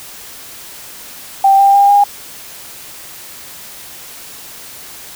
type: tone with pitch steps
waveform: sine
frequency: 784 / 793.1 / 802.3 / 811.6 Hz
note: G5 / G5 / G5 / G#5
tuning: 0 / +20 / +40 / -40 cents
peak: -5 dBFS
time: 1.44-2.04 s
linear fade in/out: 5 ms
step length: 150 ms
effects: white hiss -33 dBFS RMS until 5.15 s